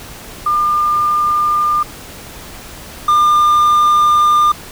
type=tone pair in turn; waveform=sine / triangle; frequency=1202 / 1202 Hz; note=D6 / D6; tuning=+40 / +40 cents; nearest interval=unison; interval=0 cents; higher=neither; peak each=-11 / -6 dBFS; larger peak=second; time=0.46-1.83 / 3.08-4.52 s; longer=second; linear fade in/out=5 ms; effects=pink hiss -33 dBFS RMS until 4.71 s